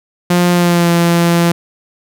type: tone with pitch glide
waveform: sawtooth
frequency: 176.3 to 170.69 Hz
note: F3 to F3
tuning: +17 to -39 cents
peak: -5 dBFS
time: 0.3-1.52 s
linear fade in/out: 5 ms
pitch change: -56 cents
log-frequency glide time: 0.51-0.9 s
effects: none